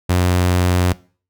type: tone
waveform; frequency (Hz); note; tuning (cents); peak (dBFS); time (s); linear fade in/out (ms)
sawtooth; 90; F#2; -47; -9; 0.09-0.93; 10
effects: noise-tail reverb RT60 0.4 s tail -21 dB re dry